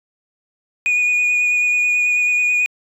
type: tone with vibrato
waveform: sine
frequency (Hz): 2459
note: D#7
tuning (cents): -21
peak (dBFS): -11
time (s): 0.86-2.66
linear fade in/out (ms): 0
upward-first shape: sine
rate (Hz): 9.2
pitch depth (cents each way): 13
effects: tanh soft clip ceiling -13 dBFS